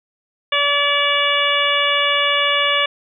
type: harmonic tone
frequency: 574 Hz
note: D5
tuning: 40 cents flat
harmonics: 1 / 2 / 3 / 4 / 5 / 6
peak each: -23 / -21 / -23 / -21 / -20 / -22 dBFS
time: 0.52-2.86 s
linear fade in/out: 5 ms
effects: none